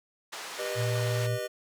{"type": "band-pass noise", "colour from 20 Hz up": "pink", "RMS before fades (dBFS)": -40, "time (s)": [0.32, 1.27], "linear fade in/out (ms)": 10, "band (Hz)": [700, 7900], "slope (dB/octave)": 12}
{"type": "chord", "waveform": "square", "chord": "G augmented", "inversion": "none", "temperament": "just", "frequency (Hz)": [392, 490, 612.5], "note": ["G4", "B4", "D#5"], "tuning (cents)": [0, -14, -27], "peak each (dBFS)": [-39, -37, -35], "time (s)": [0.58, 1.48], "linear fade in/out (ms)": 20}
{"type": "tone", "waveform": "sine", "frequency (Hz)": 116.54, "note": "A#2", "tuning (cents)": 0, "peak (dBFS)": -27, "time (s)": [0.75, 1.39], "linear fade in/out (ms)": 50}
{"effects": []}